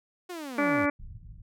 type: linear sweep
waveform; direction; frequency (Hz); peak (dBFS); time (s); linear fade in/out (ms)
sawtooth; down; 370 to 82.41; -32; 0.29-0.86; 10
type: harmonic tone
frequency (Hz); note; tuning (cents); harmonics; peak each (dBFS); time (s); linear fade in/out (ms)
289; D4; -28; 1 / 2 / 3 / 4 / 5 / 6 / 7 / 8; -26 / -29 / -36 / -32 / -33 / -36 / -36 / -34; 0.58-0.9; 5
type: low-pass noise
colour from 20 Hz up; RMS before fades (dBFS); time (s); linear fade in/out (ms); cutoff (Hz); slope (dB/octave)
pink; -44; 0.99-1.42; 10; 130; 24
effects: none